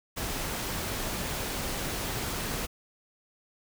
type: noise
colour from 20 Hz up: pink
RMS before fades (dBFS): -33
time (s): 0.16-2.67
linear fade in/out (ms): 20
effects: none